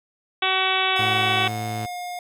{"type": "harmonic tone", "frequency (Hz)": 377.8, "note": "F#4", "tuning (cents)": 36, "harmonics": [1, 2, 3, 4, 5, 6, 7, 8, 9, 10], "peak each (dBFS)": [-31, -26, -27, -29, -32, -27, -27, -30, -26, -32], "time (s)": [0.42, 1.48], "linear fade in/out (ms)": 5}
{"type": "tone with pitch glide", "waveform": "square", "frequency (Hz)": [731, 713.5], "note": ["F#5", "F5"], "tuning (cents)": [-21, 37], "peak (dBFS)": -30, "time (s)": [0.96, 2.19], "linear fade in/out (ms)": 2, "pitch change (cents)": -42, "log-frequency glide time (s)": [1.14, 1.96]}
{"type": "tone", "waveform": "sawtooth", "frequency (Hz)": 110, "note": "A2", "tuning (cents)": 0, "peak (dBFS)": -24, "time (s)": [0.99, 1.86], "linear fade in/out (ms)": 5}
{"effects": []}